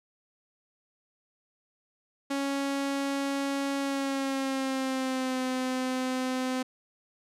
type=tone with pitch glide; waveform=sawtooth; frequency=277.2 to 257.1 Hz; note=C#4 to C4; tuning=0 to -30 cents; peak=-24 dBFS; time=2.3-6.63 s; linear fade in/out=10 ms; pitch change=-130 cents; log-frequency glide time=3.8-5.41 s; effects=low-pass 10000 Hz 12 dB/octave